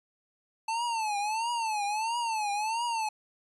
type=tone with vibrato; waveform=square; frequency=880 Hz; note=A5; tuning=in tune; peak=-29 dBFS; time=0.68-3.09 s; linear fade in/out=5 ms; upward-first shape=triangle; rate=1.5 Hz; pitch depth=160 cents each way; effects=resampled to 24000 Hz